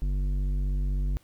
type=tone with tanh clipping; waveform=sine; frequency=48.03 Hz; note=G1; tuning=35 cents flat; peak=-26 dBFS; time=0.02-1.17 s; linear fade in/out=0 ms; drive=11 dB; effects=pink hiss -63 dBFS RMS until 1.23 s